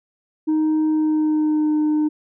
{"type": "tone with pitch glide", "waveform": "sine", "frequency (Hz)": [311.1, 304.2], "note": ["D#4", "D#4"], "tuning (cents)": [0, -39], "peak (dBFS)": -13, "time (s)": [0.47, 2.09], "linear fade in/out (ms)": 20, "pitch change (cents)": -39, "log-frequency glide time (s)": [0.88, 1.75], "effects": ["tanh soft clip ceiling -15 dBFS"]}